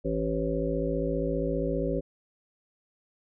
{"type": "harmonic tone", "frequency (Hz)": 55, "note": "A1", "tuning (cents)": 0, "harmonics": [1, 3, 5, 7, 9, 10], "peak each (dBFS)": [-33, -33, -33, -33, -33, -33], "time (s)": [0.04, 2.01], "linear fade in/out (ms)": 20, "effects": []}